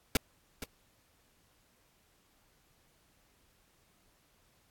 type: noise with echo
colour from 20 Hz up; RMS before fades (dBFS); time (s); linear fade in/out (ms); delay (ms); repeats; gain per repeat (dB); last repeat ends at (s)
pink; -26; 0.15-0.17; 2; 470; 1; -13; 0.64
effects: pink hiss -69 dBFS RMS until 4.7 s + AAC 64 kbps